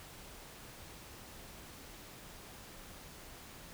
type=silence; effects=pink hiss -52 dBFS RMS until 3.73 s